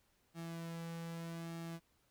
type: tone with flanger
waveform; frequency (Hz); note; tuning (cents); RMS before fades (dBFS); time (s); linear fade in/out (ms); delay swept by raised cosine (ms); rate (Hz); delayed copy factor
sawtooth; 166.6; E3; +19; -45; 0.34-1.8; 50; 2 to 2.91; 0.81; -0.55
effects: pink hiss -75 dBFS RMS until 2.1 s